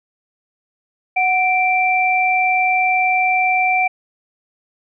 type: tone pair together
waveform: sine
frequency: 740 / 2349 Hz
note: F#5 / D7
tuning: 0 / 0 cents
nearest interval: octave + minor sixth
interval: 2000 cents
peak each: -16 / -16 dBFS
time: 1.16-3.88 s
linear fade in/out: 10 ms
effects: none